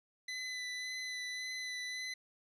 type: tone with vibrato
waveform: 25% pulse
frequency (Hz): 2005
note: B6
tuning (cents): +26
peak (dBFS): -35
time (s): 0.28-2.14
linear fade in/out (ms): 5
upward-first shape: sine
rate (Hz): 1.8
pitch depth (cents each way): 15
effects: resampled to 22050 Hz + 12-bit